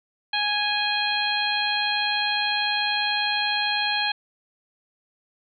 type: harmonic tone with a mistuned harmonic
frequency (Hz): 830.6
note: G#5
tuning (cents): 0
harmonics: 1 / 2 / 3 / 4 / 5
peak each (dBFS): -28 / -28 / -28 / -28 / -28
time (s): 0.33-4.12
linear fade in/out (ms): 5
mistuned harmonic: 4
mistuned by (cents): -33
effects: none